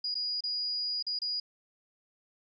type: tone with dropouts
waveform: sine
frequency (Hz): 4892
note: D#8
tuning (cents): -30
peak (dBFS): -30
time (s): 0.04-1.4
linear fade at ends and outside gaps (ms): 5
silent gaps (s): 0.144-0.152 / 0.407-0.437 / 1.026-1.066 / 1.19-1.217
effects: none